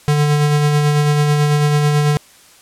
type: tone with tremolo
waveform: square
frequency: 147.9 Hz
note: D3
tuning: 13 cents sharp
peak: -11 dBFS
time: 0.08-2.17 s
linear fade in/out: 0 ms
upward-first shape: sine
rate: 9.1 Hz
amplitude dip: 30%
effects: white hiss -46 dBFS RMS until 2.61 s + low-pass 11000 Hz 12 dB/octave